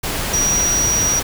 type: tone in noise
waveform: sine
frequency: 5770 Hz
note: F#8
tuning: 44 cents flat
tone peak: -15 dBFS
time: 0.33-1.2 s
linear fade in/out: 10 ms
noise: pink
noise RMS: -22 dBFS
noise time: 0.03-1.23 s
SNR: +4 dB
effects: none